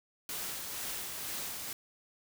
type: noise with tremolo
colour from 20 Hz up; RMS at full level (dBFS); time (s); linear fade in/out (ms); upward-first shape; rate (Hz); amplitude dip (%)
white; -38; 0.29-1.73; 2; sine; 2.1; 30
effects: none